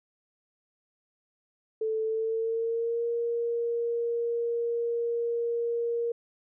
sine tone with pitch glide, 440 to 468.9 Hz, A4 to A#4, 0 to +10 cents, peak -26 dBFS, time 1.81-6.12 s, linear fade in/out 5 ms, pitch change +110 cents, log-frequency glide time 2.03-3.05 s, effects none

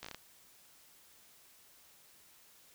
slowing click train, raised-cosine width 0.2 ms, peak -26 dBFS, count 6, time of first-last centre 0.03-0.146 s, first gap 15 ms, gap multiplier 1.22, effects white hiss -62 dBFS RMS until 2.74 s

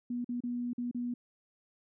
sine tone with dropouts, 242.8 Hz, B3, 29 cents flat, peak -32 dBFS, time 0.1-1.14 s, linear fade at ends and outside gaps 5 ms, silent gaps 0.245-0.29 / 0.405-0.436 / 0.733-0.78 / 0.913-0.946 s, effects none

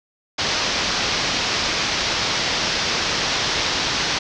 white low-pass noise, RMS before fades -22 dBFS, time 0.38-4.19 s, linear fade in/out 10 ms, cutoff 5800 Hz, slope 48 dB/octave, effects none

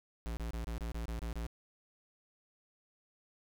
square tone bursts, 57 Hz, A#1, 38 cents flat, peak -37 dBFS, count 9, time 0.26-1.466 s, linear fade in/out 0 ms, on 110 ms, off 27 ms, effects none

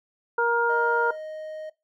harmonic tone, 470.3 Hz, A#4, 15 cents sharp, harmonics 1 / 2 / 3, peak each -24 / -24 / -24 dBFS, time 0.38-1.11 s, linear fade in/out 5 ms
triangle tone, 622.3 Hz, D#5, in tune, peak -31 dBFS, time 0.69-1.7 s, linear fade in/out 10 ms
effects noise-tail reverb RT60 0.2 s tail -19 dB re dry

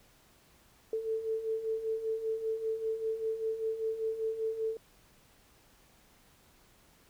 sine beating tone pair, 440 / 445.1 Hz, A4 / A4, 0 / +20 cents, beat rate 5.1 Hz, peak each -38 / -32 dBFS, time 0.93-4.77 s, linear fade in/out 2 ms, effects pink hiss -63 dBFS RMS until 7.09 s

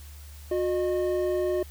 triangle tone pair together, 362.1 / 612 Hz, F#4 / D#5, -37 / -29 cents, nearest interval major sixth, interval 908 cents, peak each -23 / -27 dBFS, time 0.51-1.63 s, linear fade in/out 5 ms, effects added 73 Hz sine -42 dBFS peak until 1.7 s + white hiss -52 dBFS RMS until 1.7 s

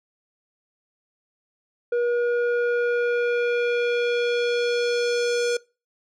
square tone with low-pass filter sweep, 479.7 Hz, A#4, 50 cents sharp, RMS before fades -23 dBFS, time 1.92-5.57 s, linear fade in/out 5 ms, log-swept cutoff 1000 to 6800 Hz, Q 1.5, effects noise-tail reverb RT60 0.3 s tail -22 dB re dry

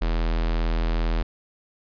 square tone with notch filter, 41.2 Hz, E1, in tune, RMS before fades -23 dBFS, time 0.01-1.23 s, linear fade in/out 10 ms, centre 97 Hz, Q 0.92, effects resampled to 11025 Hz

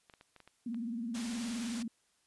clicks, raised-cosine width 0.3 ms, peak -38 dBFS, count 7, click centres 0.098 / 0.138 / 0.211 / 0.363 / 0.403 / 0.476 / 0.745 s
sine tone with vibrato, 233.1 Hz, A#3, in tune, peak -35 dBFS, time 0.66-1.88 s, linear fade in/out 5 ms, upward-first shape sine, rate 19 Hz, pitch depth 110 cents each way
white low-pass noise, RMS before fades -46 dBFS, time 1.14-1.83 s, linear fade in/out 10 ms, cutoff 7800 Hz, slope 12 dB/octave
effects white hiss -73 dBFS RMS until 2.26 s + resampled to 24000 Hz

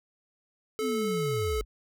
square tone with pitch glide, 434.5 to 431.5 Hz, A4 to A4, -22 to -34 cents, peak -29 dBFS, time 0.79-1.61 s, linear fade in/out 0 ms, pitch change -12 cents, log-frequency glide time 1.1-1.26 s
sine linear sweep, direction down, 273.6 to 38.89 Hz, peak -30 dBFS, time 0.8-1.65 s, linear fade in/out 50 ms
effects none

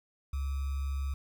sine tone with sample-and-hold, 68.8 Hz, C#2, 12 cents flat, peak -30 dBFS, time 0.33-1.14 s, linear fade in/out 5 ms, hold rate 1225 Hz, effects none

